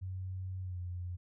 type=tone with pitch glide; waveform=sine; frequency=93.3 to 89.14 Hz; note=F#2 to F2; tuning=+15 to +36 cents; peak=-37 dBFS; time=0.01-1.17 s; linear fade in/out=20 ms; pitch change=-79 cents; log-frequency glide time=0.61-0.8 s; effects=none